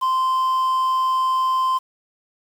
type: tone with quantisation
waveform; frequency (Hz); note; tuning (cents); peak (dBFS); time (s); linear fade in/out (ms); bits
triangle; 1039; C6; -12; -15; 0.01-1.79; 20; 7
effects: none